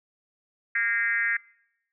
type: tone with frequency modulation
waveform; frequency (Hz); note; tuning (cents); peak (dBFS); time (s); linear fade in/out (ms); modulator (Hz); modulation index
sine; 1848; A#6; -16; -22; 0.75-1.37; 5; 220; 1.4
effects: noise-tail reverb RT60 0.8 s tail -25 dB re dry